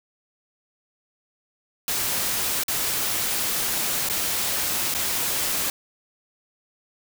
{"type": "noise with dropouts", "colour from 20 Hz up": "white", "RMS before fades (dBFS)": -25, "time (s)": [1.88, 5.7], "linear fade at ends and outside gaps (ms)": 1, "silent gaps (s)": [[2.635, 2.682], [4.088, 4.098], [4.94, 4.948]], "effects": []}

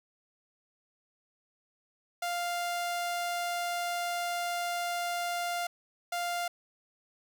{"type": "tone bursts at uneven times", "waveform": "sawtooth", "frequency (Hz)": 698.5, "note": "F5", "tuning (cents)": 0, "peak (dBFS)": -27, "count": 2, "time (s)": [[2.22, 5.67], [6.12, 6.48]], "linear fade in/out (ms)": 5, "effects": []}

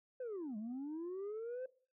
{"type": "linear two-way sweep", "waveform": "sine", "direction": "down then up", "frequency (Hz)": [523.3, 204.8, 523.3], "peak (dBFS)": -38, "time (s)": [0.2, 1.66], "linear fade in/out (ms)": 5, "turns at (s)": 0.57, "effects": ["noise-tail reverb RT60 0.4 s tail -19 dB re dry", "tanh soft clip ceiling -39 dBFS"]}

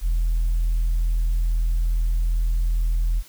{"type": "tone", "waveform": "sine", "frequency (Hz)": 41.2, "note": "E1", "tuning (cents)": 0, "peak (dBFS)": -16, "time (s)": [0.01, 3.23], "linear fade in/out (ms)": 50, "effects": ["tanh soft clip ceiling -16 dBFS", "white hiss -49 dBFS RMS until 3.28 s"]}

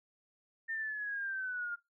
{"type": "linear sweep", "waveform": "sine", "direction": "down", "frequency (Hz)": [1818, 1400], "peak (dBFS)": -35, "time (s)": [0.68, 1.76], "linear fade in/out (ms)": 20, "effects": ["noise-tail reverb RT60 0.2 s tail -19 dB re dry"]}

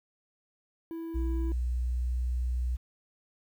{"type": "tone", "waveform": "triangle", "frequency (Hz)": 329.6, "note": "E4", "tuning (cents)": 0, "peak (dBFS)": -33, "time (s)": [0.91, 1.52], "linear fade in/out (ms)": 0}
{"type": "tone with pitch glide", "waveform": "sine", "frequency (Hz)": [60.6, 61.69], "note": ["B1", "B1"], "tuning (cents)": [-32, -1], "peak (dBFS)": -27, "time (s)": [1.14, 2.77], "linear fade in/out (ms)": 20, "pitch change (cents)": 31, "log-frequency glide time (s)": [1.26, 2.19]}
{"effects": ["10-bit"]}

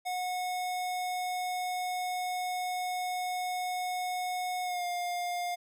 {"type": "tone with pitch glide", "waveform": "square", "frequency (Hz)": [729, 707.4], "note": ["F#5", "F5"], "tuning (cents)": [-26, 22], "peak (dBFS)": -32, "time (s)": [0.05, 5.56], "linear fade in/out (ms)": 20, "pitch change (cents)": -52, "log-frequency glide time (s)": [4.64, 4.85], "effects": []}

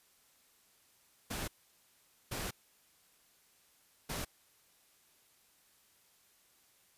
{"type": "noise bursts at uneven times", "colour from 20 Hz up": "pink", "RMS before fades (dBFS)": -39, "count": 3, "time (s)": [[1.3, 1.48], [2.31, 2.51], [4.09, 4.25]], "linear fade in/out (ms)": 10, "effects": ["white hiss -68 dBFS RMS until 6.97 s", "resampled to 32000 Hz"]}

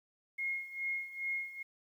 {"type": "tone with tremolo", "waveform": "sine", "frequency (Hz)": 2151, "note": "C7", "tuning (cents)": 47, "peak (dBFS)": -32, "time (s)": [0.38, 1.63], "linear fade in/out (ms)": 10, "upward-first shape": "sine", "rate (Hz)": 2.4, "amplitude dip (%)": 80, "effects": ["11-bit"]}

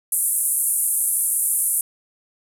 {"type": "band-pass noise", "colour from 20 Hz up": "pink", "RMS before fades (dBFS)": -21, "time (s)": [0.12, 1.81], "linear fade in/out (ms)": 2, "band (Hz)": [9100, 12000], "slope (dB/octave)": 48, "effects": []}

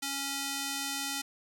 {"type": "tone with band-pass filter", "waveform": "square", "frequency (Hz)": 277.2, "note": "C#4", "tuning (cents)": 0, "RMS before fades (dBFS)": -35, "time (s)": [0.02, 1.22], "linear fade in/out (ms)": 10, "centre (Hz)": 6900, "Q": 0.6, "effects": []}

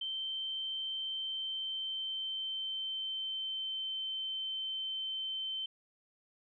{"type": "tone with pitch glide", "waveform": "sine", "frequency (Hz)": [3113, 3091], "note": ["G7", "G7"], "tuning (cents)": [-13, -25], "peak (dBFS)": -35, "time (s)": [0.01, 5.66], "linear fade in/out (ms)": 5, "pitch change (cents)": -12, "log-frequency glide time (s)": [0.95, 3.91], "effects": []}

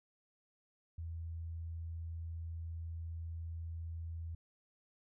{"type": "tone", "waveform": "sine", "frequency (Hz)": 82.7, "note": "E2", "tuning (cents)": 6, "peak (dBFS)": -40, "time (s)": [0.98, 4.35], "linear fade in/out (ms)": 5, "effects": []}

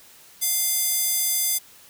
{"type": "tone with high-pass filter", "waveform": "square", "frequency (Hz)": 697, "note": "F5", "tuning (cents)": -4, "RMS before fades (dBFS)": -23, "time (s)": [0.41, 1.59], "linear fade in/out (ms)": 20, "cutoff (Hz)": 8200, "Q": 0.76, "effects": ["white hiss -50 dBFS RMS until 1.89 s"]}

